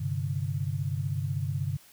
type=chord; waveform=sine; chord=G suspended fourth; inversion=none; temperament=equal; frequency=98 / 130.81 / 146.83 Hz; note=G2 / C3 / D3; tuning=0 / 0 / 0 cents; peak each=-32 dBFS; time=0-1.77 s; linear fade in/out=10 ms; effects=white hiss -56 dBFS RMS until 1.92 s